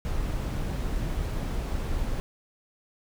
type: noise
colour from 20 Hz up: brown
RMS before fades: -29 dBFS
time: 0.05-2.2 s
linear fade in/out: 0 ms
effects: none